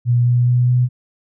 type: tone with pitch steps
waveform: sine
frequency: 121 / 122.12 / 123.26 / 124.4 Hz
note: B2 / B2 / B2 / B2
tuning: -35 / -19 / -3 / +13 cents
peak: -11 dBFS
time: 0.05-0.89 s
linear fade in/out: 50 ms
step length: 210 ms
effects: none